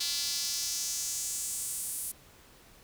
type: tone with high-pass filter sweep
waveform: square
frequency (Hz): 155.56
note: D#3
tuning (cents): 0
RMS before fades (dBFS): -34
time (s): 0-2.12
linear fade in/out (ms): 10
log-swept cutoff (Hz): 4300 to 10000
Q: 2.5
effects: pink hiss -57 dBFS RMS until 2.83 s